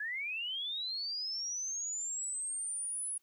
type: linear sweep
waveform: sine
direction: up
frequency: 1655 to 10370 Hz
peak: -35 dBFS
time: 0-3.18 s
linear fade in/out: 5 ms
effects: white hiss -75 dBFS RMS until 3.22 s